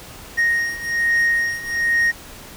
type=beating tone pair; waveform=triangle; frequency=1864.7 / 1865.9 Hz; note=A#6 / A#6; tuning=0 / +1 cents; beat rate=1.2 Hz; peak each=-20 / -17 dBFS; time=0.37-2.12 s; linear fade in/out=20 ms; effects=pink hiss -39 dBFS RMS until 2.56 s